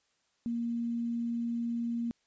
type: tone with quantisation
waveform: sine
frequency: 234.5 Hz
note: A#3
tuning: 11 cents sharp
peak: -30 dBFS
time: 0.46-2.11 s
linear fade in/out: 0 ms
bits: 10
effects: white hiss -74 dBFS RMS until 2.26 s + resampled to 16000 Hz